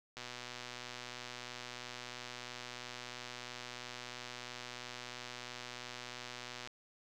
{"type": "click train", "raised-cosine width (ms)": 0.2, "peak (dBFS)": -27, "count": 801, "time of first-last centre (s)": [0.17, 6.674], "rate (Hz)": 123, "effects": []}